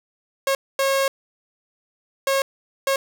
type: tone bursts at uneven times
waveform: sawtooth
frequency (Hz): 544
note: C#5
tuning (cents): -33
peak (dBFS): -14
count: 4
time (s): 0.47-0.55 / 0.79-1.08 / 2.27-2.42 / 2.87-2.96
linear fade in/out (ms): 2
effects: none